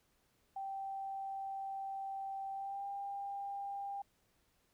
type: tone with pitch glide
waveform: sine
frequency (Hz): 780 to 797.8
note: G5 to G5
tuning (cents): -9 to +30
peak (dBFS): -39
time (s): 0.56-4.02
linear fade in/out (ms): 5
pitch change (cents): +39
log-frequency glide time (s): 2.53-2.86
effects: pink hiss -75 dBFS RMS until 4.73 s